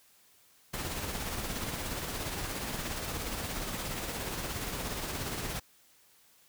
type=noise with tremolo; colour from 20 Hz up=pink; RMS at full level=-35 dBFS; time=0.73-5.6 s; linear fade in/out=10 ms; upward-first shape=sine; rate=17 Hz; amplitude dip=35%; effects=white hiss -63 dBFS RMS until 6.48 s